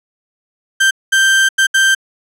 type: tone bursts at uneven times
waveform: 35% pulse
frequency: 1568 Hz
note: G6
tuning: in tune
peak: -7 dBFS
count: 4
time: 0.8-0.91 / 1.12-1.49 / 1.58-1.67 / 1.74-1.95 s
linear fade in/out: 10 ms
effects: low-pass 11000 Hz 12 dB/octave